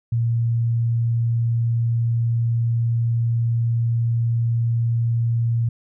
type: tone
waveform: sine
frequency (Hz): 116.5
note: A#2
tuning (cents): -1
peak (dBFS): -17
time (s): 0.12-5.69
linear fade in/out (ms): 5
effects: none